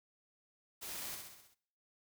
white noise with echo, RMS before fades -45 dBFS, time 0.81-1.16 s, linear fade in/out 20 ms, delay 65 ms, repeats 6, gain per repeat -4 dB, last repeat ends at 1.55 s, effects noise-tail reverb RT60 0.7 s tail -22 dB re dry

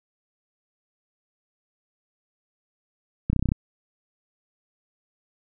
clicks, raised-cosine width 5 ms, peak -10 dBFS, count 8, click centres 3.3 / 3.331 / 3.363 / 3.394 / 3.426 / 3.457 / 3.489 / 3.519 s, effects none

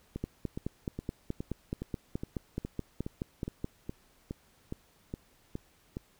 two click trains, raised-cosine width 3 ms, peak -23 / -20 dBFS, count 15 / 17, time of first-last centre 0.16-5.969 / 0.24-3.644 s, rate 2.41 / 4.7 Hz, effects pink hiss -65 dBFS RMS until 6.19 s

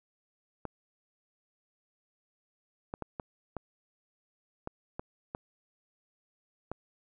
clicks, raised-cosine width 1 ms, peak -22 dBFS, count 9, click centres 0.653 / 2.939 / 3.023 / 3.198 / 3.567 / 4.674 / 4.995 / 5.349 / 6.716 s, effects none

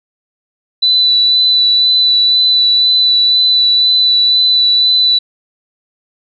sine tone with vibrato, 3979 Hz, B7, 12 cents sharp, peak -7 dBFS, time 0.82-5.19 s, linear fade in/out 10 ms, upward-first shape sine, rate 2 Hz, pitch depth 13 cents each way, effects none

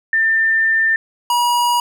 sine / square tone pair in turn, 1793 / 962.5 Hz, A6 / B5, +32 / -45 cents, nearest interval major seventh, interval 1077 cents, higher first, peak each -12 / -14 dBFS, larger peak first, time 0.13-0.96 / 1.3-1.8 s, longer first, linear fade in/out 2 ms, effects none

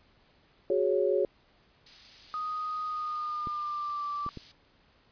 sine chord, F# suspended second, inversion none, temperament equal, 370 / 415.3 / 554.4 Hz, F#4 / G#4 / C#5, 0 / 0 / 0 cents, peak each -28 dBFS, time 0.7-1.25 s, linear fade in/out 2 ms
violet noise, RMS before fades -38 dBFS, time 1.86-4.52 s, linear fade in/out 5 ms
sine tone with pitch glide, 1244.5 to 1167.9 Hz, D#6 to D6, 0 to -10 cents, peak -31 dBFS, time 2.34-4.29 s, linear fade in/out 0 ms, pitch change -110 cents, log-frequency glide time 2.86-4.07 s
clicks, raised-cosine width 3 ms, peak -27 dBFS, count 3, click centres 3.472 / 4.264 / 4.373 s
effects pink hiss -64 dBFS RMS until 5.11 s + resampled to 11025 Hz

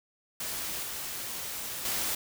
white noise with level steps, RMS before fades -35 / -37 / -31 dBFS, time 0.4-2.15 s, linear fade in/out 5 ms, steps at 0.83 / 1.85 s, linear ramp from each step 2 ms, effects none

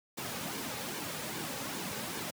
pink noise with flanger, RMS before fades -38 dBFS, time 0.17-2.31 s, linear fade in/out 10 ms, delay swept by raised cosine 1.5 to 3 ms, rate 2.5 Hz, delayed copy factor -0.5, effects high-pass 150 Hz 12 dB/octave

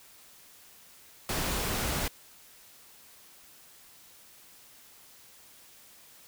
pink noise, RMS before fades -31 dBFS, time 1.29-2.08 s, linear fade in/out 2 ms, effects white hiss -55 dBFS RMS until 6.27 s

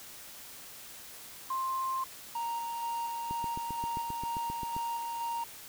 sine tone, 1053 Hz, C6, 11 cents sharp, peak -30 dBFS, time 1.5-2.04 s, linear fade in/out 5 ms
triangle tone with tremolo, 932.3 Hz, A#5, in tune, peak -30 dBFS, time 2.35-5.44 s, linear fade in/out 5 ms, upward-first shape square, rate 2.1 Hz, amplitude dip 25%
click train, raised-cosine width 3 ms, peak -28 dBFS, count 12, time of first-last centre 3.31-4.765 s, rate 7.56 Hz
effects white hiss -48 dBFS RMS until 5.68 s

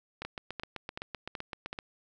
two click trains, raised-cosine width 0.3 ms, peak -21 / -21 dBFS, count 13 / 5, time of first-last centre 0.25-1.788 / 0.22-1.729 s, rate 7.8 / 2.65 Hz, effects none

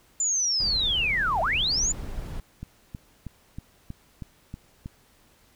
sine linear two-way sweep, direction down then up, 7170 to 615 to 7170 Hz, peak -22 dBFS, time 0.2-1.92 s, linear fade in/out 2 ms, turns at 1.41 s
brown noise, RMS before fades -34 dBFS, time 0.6-2.4 s, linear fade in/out 2 ms
click train, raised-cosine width 5 ms, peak -23 dBFS, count 8, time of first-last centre 2.63-4.859 s, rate 3.14 Hz
effects pink hiss -60 dBFS RMS until 5.55 s

